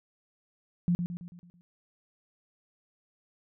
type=tone with echo; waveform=sine; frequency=174.61 Hz; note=F3; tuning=in tune; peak=-22 dBFS; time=0.88-0.95 s; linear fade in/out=0 ms; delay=110 ms; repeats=6; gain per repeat=-6 dB; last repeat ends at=1.61 s; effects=none